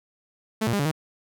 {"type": "tone with pitch steps", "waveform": "sawtooth", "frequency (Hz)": [219.1, 116.9, 202.3, 142.7, 157.1], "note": ["A3", "A#2", "G#3", "D3", "D#3"], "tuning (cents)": [-7, 5, -45, -49, 17], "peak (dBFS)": -18, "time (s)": [0.61, 0.915], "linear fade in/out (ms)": 10, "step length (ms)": 61, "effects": []}